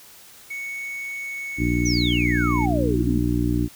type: tone with pitch glide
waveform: triangle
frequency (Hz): 2219 to 2205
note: C#7 to C#7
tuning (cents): +1 to -10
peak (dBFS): -27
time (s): 0.5-2.66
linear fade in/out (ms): 10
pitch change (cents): -11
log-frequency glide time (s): 1.17-1.91
type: harmonic tone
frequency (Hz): 59.8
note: A#1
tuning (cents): +45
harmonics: 1 / 2 / 3 / 4 / 5 / 6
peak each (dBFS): -25 / -25 / -29 / -28 / -23 / -32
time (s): 1.57-3.69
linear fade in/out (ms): 50
type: exponential sweep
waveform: sine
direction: down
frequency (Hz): 6220 to 207.7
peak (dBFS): -24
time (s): 1.85-3.19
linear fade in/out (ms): 10
effects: white hiss -47 dBFS RMS until 3.75 s